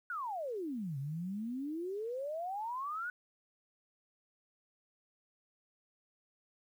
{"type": "exponential two-way sweep", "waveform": "sine", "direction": "down then up", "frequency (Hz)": [1499, 132.4, 1499], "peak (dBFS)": -36, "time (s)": [0.1, 3.1], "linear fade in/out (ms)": 2, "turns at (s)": 0.98, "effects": ["11-bit"]}